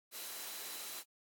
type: tone in noise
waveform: sine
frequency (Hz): 4006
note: B7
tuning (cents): +24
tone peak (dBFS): -54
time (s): 0.11-1.04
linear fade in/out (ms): 50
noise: white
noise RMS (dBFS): -45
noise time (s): 0.11-1.04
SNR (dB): -12
effects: high-pass 300 Hz 12 dB/octave + AAC 64 kbps